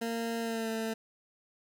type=tone with pitch glide; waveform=20% pulse; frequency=230.1 to 223.4 Hz; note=A#3 to A3; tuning=-22 to +27 cents; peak=-27 dBFS; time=0.01-0.94 s; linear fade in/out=10 ms; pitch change=-51 cents; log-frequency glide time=0.4-0.7 s; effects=11-bit